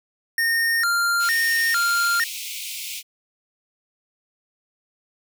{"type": "tone with vibrato", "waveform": "square", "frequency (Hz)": 1600, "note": "G6", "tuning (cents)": 35, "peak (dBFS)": -19, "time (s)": [0.38, 2.24], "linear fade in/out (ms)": 2, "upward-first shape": "square", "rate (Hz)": 1.1, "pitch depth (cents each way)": 240}
{"type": "high-pass noise", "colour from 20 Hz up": "pink", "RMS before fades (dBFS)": -32, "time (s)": [1.19, 3.03], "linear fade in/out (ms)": 50, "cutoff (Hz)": 2200, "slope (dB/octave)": 96}
{"effects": []}